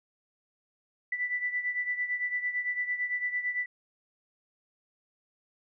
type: beating tone pair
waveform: sine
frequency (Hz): 1975.5 / 1984.4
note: B6 / B6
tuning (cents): 0 / +8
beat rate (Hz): 8.9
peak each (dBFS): -30 / -35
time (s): 1.12-3.66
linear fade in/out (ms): 5
effects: none